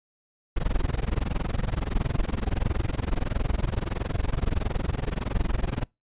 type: noise with amplitude modulation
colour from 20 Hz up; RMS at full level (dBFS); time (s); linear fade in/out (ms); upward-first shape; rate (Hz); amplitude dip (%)
brown; -22; 0.56-5.84; 10; sine; 21.5; 100
effects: noise-tail reverb RT60 0.2 s tail -25 dB re dry + resampled to 8000 Hz